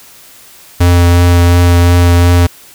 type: tone with vibrato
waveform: square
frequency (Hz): 87.31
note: F2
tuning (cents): 0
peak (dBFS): -5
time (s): 0.8-2.47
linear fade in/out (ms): 10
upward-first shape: triangle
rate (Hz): 2.8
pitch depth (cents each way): 14
effects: white hiss -38 dBFS RMS until 2.74 s